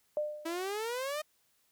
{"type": "tone with exponential decay", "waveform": "sine", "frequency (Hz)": 600, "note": "D5", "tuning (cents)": 37, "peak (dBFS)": -27, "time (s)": [0.17, 0.73], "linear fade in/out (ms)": 1, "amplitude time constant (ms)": 120}
{"type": "exponential sweep", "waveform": "sawtooth", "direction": "up", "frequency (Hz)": [322.3, 622.3], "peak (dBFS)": -30, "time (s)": [0.45, 1.22], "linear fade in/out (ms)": 10}
{"effects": ["white hiss -72 dBFS RMS until 1.71 s"]}